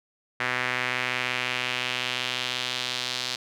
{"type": "tone with band-pass filter sweep", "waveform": "sawtooth", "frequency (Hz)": 125.6, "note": "B2", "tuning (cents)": 30, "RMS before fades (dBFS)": -29, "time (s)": [0.4, 3.36], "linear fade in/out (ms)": 5, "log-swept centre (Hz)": [1900, 4200], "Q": 2.1, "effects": []}